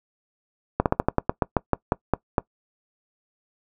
slowing click train, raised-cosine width 1 ms, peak -4 dBFS, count 13, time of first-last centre 0.8-2.382 s, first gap 58 ms, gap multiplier 1.14, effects noise-tail reverb RT60 0.1 s tail -22 dB re dry

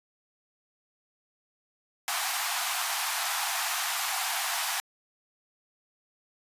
pink high-pass noise, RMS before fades -30 dBFS, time 2.08-4.8 s, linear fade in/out 0 ms, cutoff 690 Hz, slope 96 dB/octave, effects resampled to 32000 Hz

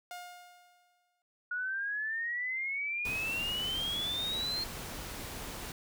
sawtooth tone with exponential decay, 712 Hz, F5, 33 cents sharp, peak -36 dBFS, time 0.11-1.22 s, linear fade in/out 1 ms, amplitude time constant 240 ms
sine exponential sweep, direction up, 1445 to 4237 Hz, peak -32 dBFS, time 1.51-4.64 s, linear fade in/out 5 ms
pink noise, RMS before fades -42 dBFS, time 3.05-5.72 s, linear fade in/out 2 ms
effects none

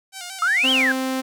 5% pulse tone with vibrato, 740 Hz, F#5, in tune, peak -20 dBFS, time 0.12-0.86 s, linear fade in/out 50 ms, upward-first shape square, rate 5.6 Hz, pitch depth 68 cents each way
sine exponential two-way sweep, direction up then down, 1266 to 3285 to 1537 Hz, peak -16 dBFS, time 0.42-0.92 s, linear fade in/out 2 ms, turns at 0.71 s
sawtooth tone, 261.6 Hz, C4, in tune, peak -18 dBFS, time 0.63-1.22 s, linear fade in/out 20 ms
effects none

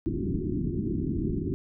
white low-pass noise, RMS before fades -29 dBFS, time 0.06-1.54 s, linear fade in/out 0 ms, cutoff 380 Hz, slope 96 dB/octave, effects none

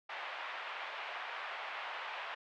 pink band-pass noise, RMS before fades -43 dBFS, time 0.09-2.35 s, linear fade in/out 10 ms, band 700 to 3000 Hz, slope 24 dB/octave, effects none

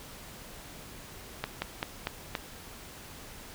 slowing click train, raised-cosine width 0.3 ms, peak -14 dBFS, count 5, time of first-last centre 1.44-2.352 s, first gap 180 ms, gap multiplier 1.16, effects pink hiss -47 dBFS RMS until 3.54 s

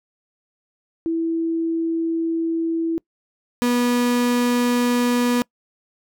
sine / 35% pulse tone pair in turn, 329.2 / 243.4 Hz, E4 / B3, -2 / -25 cents, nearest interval perfect fourth, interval 523 cents, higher first, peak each -19 / -15 dBFS, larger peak second, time 1.06-2.98 / 3.62-5.42 s, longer first, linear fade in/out 0 ms, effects noise-tail reverb RT60 0.1 s tail -25 dB re dry

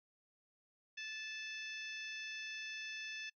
harmonic tone, 874 Hz, A5, 12 cents flat, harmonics 2 / 3 / 4 / 5 / 6 / 7, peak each -48 / -46 / -51 / -61 / -54 / -58 dBFS, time 0.97-3.3 s, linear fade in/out 10 ms, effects noise-tail reverb RT60 0.1 s tail -25 dB re dry

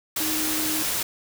sine tone in noise, 311.1 Hz, D#4, in tune, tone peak -29 dBFS, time 0.2-0.83 s, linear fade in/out 5 ms, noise white, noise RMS -26 dBFS, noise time 0.16-1.03 s, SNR -6 dB, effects none

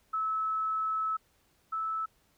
sine tone pair in turn, 1300 / 1309.8 Hz, E6 / E6, -24 / -11 cents, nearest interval unison, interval 13 cents, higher second, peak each -28 / -30 dBFS, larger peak first, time 0.13-1.17 / 1.72-2.06 s, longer first, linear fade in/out 10 ms, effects pink hiss -69 dBFS RMS until 2.37 s

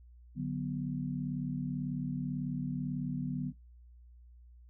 sine chord, B minor, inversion first, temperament equal, 146.83 / 185 / 246.9 Hz, D3 / F#3 / B3, 0 / 0 / 0 cents, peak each -36 / -38 / -37 dBFS, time 0.35-3.53 s, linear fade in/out 50 ms, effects noise-tail reverb RT60 0.2 s tail -21 dB re dry + added 60 Hz sine -53 dBFS peak until 4.69 s

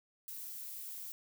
violet noise, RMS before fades -45 dBFS, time 0.28-1.12 s, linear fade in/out 0 ms, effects none

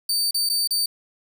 sawtooth tone with dropouts, 4599 Hz, D8, 37 cents flat, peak -17 dBFS, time 0.09-0.86 s, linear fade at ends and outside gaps 5 ms, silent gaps 0.31-0.344 / 0.491-0.497 / 0.675-0.707 s, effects 9-bit

